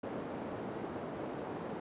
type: band-pass noise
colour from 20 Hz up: white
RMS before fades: -41 dBFS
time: 0.03-1.8 s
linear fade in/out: 5 ms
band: 150 to 560 Hz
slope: 12 dB/octave
effects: resampled to 8000 Hz